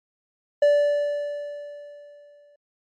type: tone with exponential decay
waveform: triangle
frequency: 582 Hz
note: D5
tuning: 16 cents flat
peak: -11 dBFS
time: 0.62-2.56 s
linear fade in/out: 5 ms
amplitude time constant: 420 ms
effects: MP3 48 kbps